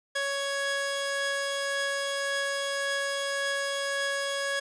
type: tone pair together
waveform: sawtooth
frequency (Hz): 556.6 / 1668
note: C#5 / G#6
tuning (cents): +7 / +7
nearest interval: octave + perfect fifth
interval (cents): 1900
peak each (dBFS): -27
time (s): 0.15-4.6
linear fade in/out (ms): 10
effects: resampled to 22050 Hz